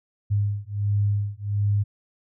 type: beating tone pair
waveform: sine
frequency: 101.6 / 103 Hz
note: G#2 / G#2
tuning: -38 / -14 cents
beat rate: 1.4 Hz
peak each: -24 dBFS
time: 0.3-1.84 s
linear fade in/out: 20 ms
effects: none